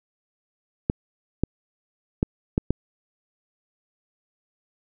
clicks, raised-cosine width 3 ms, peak -7 dBFS, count 5, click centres 0.899 / 1.436 / 2.229 / 2.579 / 2.706 s, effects none

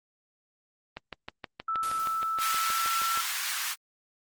click train, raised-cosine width 0.3 ms, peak -20 dBFS, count 15, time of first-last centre 0.97-3.175 s, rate 6.35 Hz
sine tone with pitch glide, 1318.5 to 1341.5 Hz, E6 to E6, 0 to +30 cents, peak -27 dBFS, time 1.68-3.21 s, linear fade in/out 5 ms, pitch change +30 cents, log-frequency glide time 2.58-2.87 s
white noise with exponential decay, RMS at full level -36 dBFS, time 1.83-2.94 s, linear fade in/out 0 ms, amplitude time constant 240 ms
pink high-pass noise, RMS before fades -32 dBFS, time 2.38-3.76 s, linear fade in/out 50 ms, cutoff 1200 Hz, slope 24 dB/octave
effects Opus 24 kbps

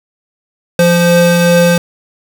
square tone pair together, 173.51 / 518 Hz, F3 / C5, -11 / -17 cents, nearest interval octave + perfect fifth, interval 1894 cents, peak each -10 dBFS, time 0.79-1.78 s, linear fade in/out 2 ms, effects 7-bit

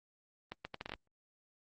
accelerating click train, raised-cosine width 0.3 ms, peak -24 dBFS, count 8, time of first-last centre 0.52-0.938 s, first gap 130 ms, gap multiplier 0.72, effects Opus 24 kbps

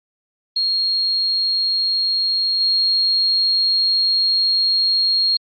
sine tone with level steps, 4262 Hz, C8, 31 cents sharp, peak -16 / -14 dBFS, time 0.56-5.37 s, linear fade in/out 5 ms, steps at 2.6 s, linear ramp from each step 10 ms, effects Opus 48 kbps

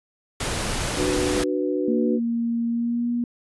pink noise, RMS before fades -26 dBFS, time 0.4-1.44 s, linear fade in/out 5 ms
sine chord, B minor, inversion first, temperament just, 296.3 / 370.4 / 493.9 Hz, D4 / F#4 / B4, +15 / +2 / 0 cents, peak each -25 / -25 / -27 dBFS, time 0.96-2.2 s, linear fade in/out 50 ms
sine tone with pitch glide, 233.1 to 239.2 Hz, A#3 to A#3, 0 to +45 cents, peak -21 dBFS, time 1.88-3.24 s, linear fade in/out 2 ms, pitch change +45 cents, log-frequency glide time 2.68-3.1 s
effects resampled to 24000 Hz

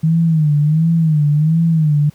sine tone with vibrato, 156.3 Hz, D#3, 8 cents sharp, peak -10 dBFS, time 0.03-2.1 s, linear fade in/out 10 ms, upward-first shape sine, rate 1.4 Hz, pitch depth 110 cents each way, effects pink hiss -51 dBFS RMS until 2.14 s

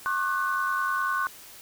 sine tone cluster, 1084 / 1174 / 1492 Hz, C#6 / D6 / F#6, -39 / -1 / +14 cents, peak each -27 / -32 / -27 dBFS, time 0.06-1.27 s, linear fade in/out 0 ms, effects tanh soft clip ceiling -15 dBFS + white hiss -47 dBFS RMS until 1.61 s

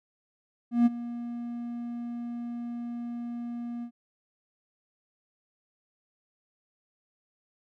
triangle tone with ADSR envelope, 237.8 Hz, A#3, 35 cents sharp, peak -14 dBFS, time 0.71-3.91 s, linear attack 150 ms, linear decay 25 ms, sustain -17 dB, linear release 80 ms, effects none

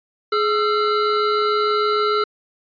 square tone pair together, 420.5 / 1348.2 Hz, G#4 / E6, +22 / +39 cents, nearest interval octave + minor sixth, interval 2017 cents, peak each -20 dBFS, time 0.32-2.24 s, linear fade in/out 5 ms, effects resampled to 11025 Hz

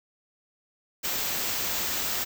white band-stop noise, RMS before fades -29 dBFS, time 1.03-2.25 s, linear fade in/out 20 ms, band 8400 to 12000 Hz, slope 96 dB/octave, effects none

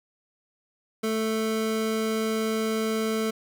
square tone pair together, 220 / 441.7 Hz, A3 / A4, 0 / +7 cents, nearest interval octave, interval 1207 cents, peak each -28 dBFS, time 1.03-3.31 s, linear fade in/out 10 ms, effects none

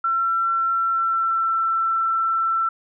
sine tone with pitch glide, 1351 to 1339.3 Hz, E6 to E6, +42 to +27 cents, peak -18 dBFS, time 0.04-2.69 s, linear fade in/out 5 ms, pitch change -15 cents, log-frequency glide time 0.75-1.57 s, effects none

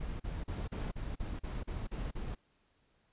brown noise bursts, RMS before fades -38 dBFS, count 10, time 0-2.351 s, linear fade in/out 10 ms, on 200 ms, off 39 ms, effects pink hiss -73 dBFS RMS until 3.12 s + resampled to 8000 Hz

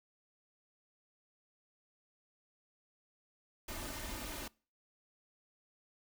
pink noise with comb filter, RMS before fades -43 dBFS, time 3.68-4.48 s, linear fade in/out 5 ms, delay 3.3 ms, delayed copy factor +0.65, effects noise-tail reverb RT60 0.4 s tail -25 dB re dry

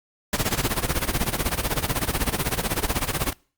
pink noise with tremolo, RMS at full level -21 dBFS, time 0.33-3.33 s, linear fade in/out 2 ms, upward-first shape sine, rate 16 Hz, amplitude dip 85%, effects noise-tail reverb RT60 0.4 s tail -25 dB re dry + Opus 48 kbps

